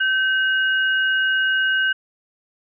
sine tone pair together, 1544 / 2880 Hz, G6 / F#7, -27 / -47 cents, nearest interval major seventh, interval 1080 cents, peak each -17 / -24 dBFS, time 0-1.93 s, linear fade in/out 10 ms, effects none

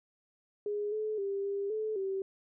sine tone with pitch steps, 414.1 / 430.2 / 396 / 399.3 / 433.3 / 386.2 Hz, G#4 / A4 / G4 / G4 / A4 / G4, -5 / -39 / +18 / +32 / -27 / -26 cents, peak -31 dBFS, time 0.66-2.22 s, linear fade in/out 2 ms, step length 260 ms, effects none

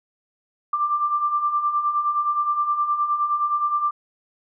sine beating tone pair, 1174.7 / 1184.3 Hz, D6 / D6, 0 / +14 cents, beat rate 9.6 Hz, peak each -27 / -20 dBFS, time 0.73-3.91 s, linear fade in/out 5 ms, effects none

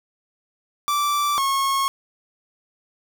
45% pulse tone pair in turn, 1167 / 1090.6 Hz, D6 / C#6, -11 / -29 cents, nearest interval minor second, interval 118 cents, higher first, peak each -19 dBFS, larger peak neither, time 0.88-1.38 / 1.38-1.88 s, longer neither, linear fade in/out 0 ms, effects none

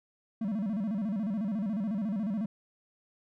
triangle tone with vibrato, 207.7 Hz, G#3, in tune, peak -27 dBFS, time 0.41-2.46 s, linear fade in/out 5 ms, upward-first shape square, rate 14 Hz, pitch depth 140 cents each way, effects none

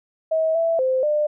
sine tone with pitch steps, 640 / 662 / 519 / 600 Hz, D#5 / E5 / C5 / D5, +49 / +7 / -14 / +37 cents, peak -17 dBFS, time 0.31-1.27 s, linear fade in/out 10 ms, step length 240 ms, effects none

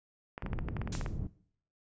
clicks, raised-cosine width 0.5 ms, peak -24 dBFS, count 12, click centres 0.379 / 0.423 / 0.463 / 0.532 / 0.589 / 0.686 / 0.767 / 0.816 / 0.875 / 0.951 / 1.012 / 1.062 s
pink low-pass noise, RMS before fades -37 dBFS, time 0.43-1.27 s, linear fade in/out 2 ms, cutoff 210 Hz, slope 12 dB/octave
blue noise with exponential decay, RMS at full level -33 dBFS, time 0.92-1.19 s, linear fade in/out 5 ms, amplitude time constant 57 ms
effects noise-tail reverb RT60 0.6 s tail -19 dB re dry + resampled to 16000 Hz

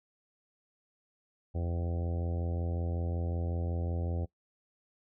harmonic tone, 85.4 Hz, F2, 38 cents flat, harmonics 1 / 2 / 3 / 4 / 5 / 6 / 7 / 8 / 9, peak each -31 / -41 / -45 / -45 / -47 / -46 / -49 / -53 / -51 dBFS, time 1.54-4.26 s, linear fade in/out 20 ms, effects noise-tail reverb RT60 0.1 s tail -20 dB re dry

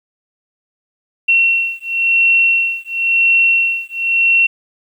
sine beating tone pair, 2721 / 2721.96 Hz, F7 / F7, -46 / -45 cents, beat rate 0.96 Hz, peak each -14 dBFS, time 1.28-4.47 s, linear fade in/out 10 ms, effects 8-bit

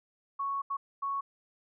sine tone bursts at uneven times, 1108.7 Hz, C#6, in tune, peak -30 dBFS, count 3, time 0.39-0.62 / 0.7-0.77 / 1.02-1.21 s, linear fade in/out 10 ms, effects none

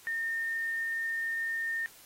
sine tone, 1822 Hz, A#6, 40 cents flat, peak -30 dBFS, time 0.07-1.86 s, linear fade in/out 0 ms, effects white hiss -55 dBFS RMS until 2.05 s + AAC 48 kbps

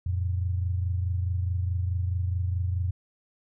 sine tone pair together, 87.89 / 112.6 Hz, F2 / A2, +12 / +40 cents, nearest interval major third, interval 428 cents, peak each -25 / -33 dBFS, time 0.06-2.91 s, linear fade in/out 5 ms, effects none

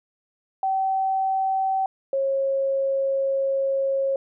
sine tone pair in turn, 768 / 543.1 Hz, G5 / C#5, -36 / -36 cents, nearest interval tritone, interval 600 cents, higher first, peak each -20 dBFS, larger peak neither, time 0.63-1.86 / 2.13-4.16 s, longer second, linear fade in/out 2 ms, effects none

